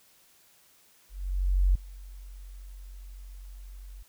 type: tone with ADSR envelope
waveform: sine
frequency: 46.25 Hz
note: F#1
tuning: in tune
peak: -18 dBFS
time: 1.09-4.03 s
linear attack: 660 ms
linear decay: 5 ms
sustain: -23 dB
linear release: 8 ms
effects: white hiss -61 dBFS RMS until 4.08 s

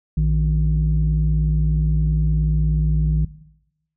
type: tone pair together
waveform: sine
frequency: 58.06 / 155 Hz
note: A#1 / D#3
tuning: -6 / -6 cents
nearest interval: octave + perfect fourth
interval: 1700 cents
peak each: -17 dBFS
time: 0.17-3.25 s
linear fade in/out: 5 ms
effects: noise-tail reverb RT60 0.8 s tail -17 dB re dry + tanh soft clip ceiling -10 dBFS

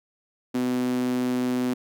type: tone with high-pass filter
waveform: sawtooth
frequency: 125.4 Hz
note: B2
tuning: 27 cents sharp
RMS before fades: -25 dBFS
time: 0.54-1.74 s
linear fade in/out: 10 ms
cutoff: 270 Hz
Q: 5.3
effects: none

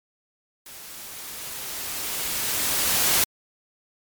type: noise with level ramp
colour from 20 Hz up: white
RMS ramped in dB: -42 to -19 dBFS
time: 0.66-3.24 s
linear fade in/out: 2 ms
effects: MP3 96 kbps

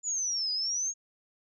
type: exponential two-way sweep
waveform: sine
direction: down then up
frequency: 7060 to 4913 to 6630 Hz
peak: -28 dBFS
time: 0.03-0.94 s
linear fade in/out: 50 ms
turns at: 0.52 s
effects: none

